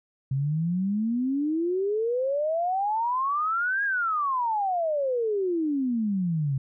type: exponential two-way sweep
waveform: sine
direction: up then down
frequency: 130.9 to 1661.2 to 130.9 Hz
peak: -23 dBFS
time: 0.31-6.58 s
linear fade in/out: 5 ms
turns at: 3.84 s
effects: none